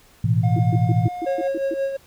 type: chord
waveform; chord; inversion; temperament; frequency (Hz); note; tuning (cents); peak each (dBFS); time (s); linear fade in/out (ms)
sine; A suspended second; none; equal; 110 / 123.47 / 164.81; A2 / B2 / E3; 0 / 0 / 0; -19 / -20 / -22; 0.24-1.08; 5
type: tone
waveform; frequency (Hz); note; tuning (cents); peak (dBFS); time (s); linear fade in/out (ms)
triangle; 715; F5; +41; -26; 0.43-1.48; 10
type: tone bursts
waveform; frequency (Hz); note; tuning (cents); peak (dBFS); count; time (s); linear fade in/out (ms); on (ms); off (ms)
sine; 330.7; E4; +6; -23; 8; 0.56-1.742; 5; 34; 130
type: tone with tremolo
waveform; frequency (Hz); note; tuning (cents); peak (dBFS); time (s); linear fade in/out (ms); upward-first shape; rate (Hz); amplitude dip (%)
triangle; 545; C#5; -29; -17; 1.26-1.97; 10; sine; 5.7; 55
effects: pink hiss -53 dBFS RMS until 2.06 s